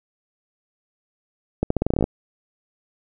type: accelerating click train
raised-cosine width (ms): 2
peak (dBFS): -6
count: 12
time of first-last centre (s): 1.63-2.041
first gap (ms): 74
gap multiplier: 0.85
effects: none